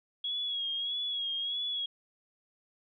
sine tone with vibrato, 3322 Hz, G#7, in tune, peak -31 dBFS, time 0.24-1.86 s, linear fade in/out 5 ms, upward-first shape sine, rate 1.6 Hz, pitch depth 50 cents each way, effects none

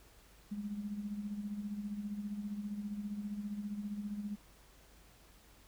sine tone with tremolo, 206.1 Hz, G#3, 13 cents flat, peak -35 dBFS, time 0.51-4.36 s, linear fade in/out 10 ms, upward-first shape sine, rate 15 Hz, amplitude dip 60%, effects added 50 Hz sine -63 dBFS peak until 5.67 s + pink hiss -63 dBFS RMS until 5.67 s

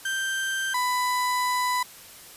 35% pulse tone pair in turn, 1568 / 995.5 Hz, G6 / B5, 0 / +14 cents, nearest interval minor sixth, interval 786 cents, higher first, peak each -24 / -21 dBFS, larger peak second, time 0.05-0.74 / 0.74-1.83 s, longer second, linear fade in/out 5 ms, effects white hiss -46 dBFS RMS until 2.36 s + resampled to 32000 Hz

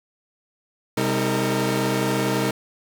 sawtooth tone cluster, 129.8 / 200.6 / 315.8 / 456.3 Hz, C3 / G3 / D#4 / A#4, -13 / +40 / +26 / -37 cents, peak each -22 dBFS, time 0.97-2.51 s, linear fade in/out 5 ms, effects none

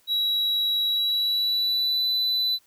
triangle tone with pitch glide, 3885 to 3992 Hz, B7 to B7, -29 to +18 cents, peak -20 dBFS, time 0.07-2.59 s, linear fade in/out 50 ms, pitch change +47 cents, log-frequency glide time 0.86-2.08 s, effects white hiss -62 dBFS RMS until 2.66 s

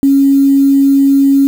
sine tone with quantisation, 275.6 Hz, C#4, 10 cents flat, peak -5 dBFS, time 0.03-1.47 s, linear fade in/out 0 ms, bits 5, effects none

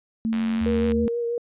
sine tone with pitch glide, 224.2 to 225.9 Hz, A3 to A3, +33 to +46 cents, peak -21 dBFS, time 0.25-1.08 s, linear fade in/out 0 ms, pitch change +13 cents, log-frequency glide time 0.57-0.86 s
click train, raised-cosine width 0.3 ms, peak -19 dBFS, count 55, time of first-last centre 0.33-0.92 s, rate 91.6 Hz
sine tone, 77.78 Hz, D#2, in tune, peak -28 dBFS, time 0.61-1.06 s, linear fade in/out 5 ms
sine tone with vibrato, 471.4 Hz, A#4, 19 cents sharp, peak -23 dBFS, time 0.66-1.38 s, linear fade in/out 2 ms, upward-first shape triangle, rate 6.2 Hz, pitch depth 24 cents each way
effects resampled to 8000 Hz

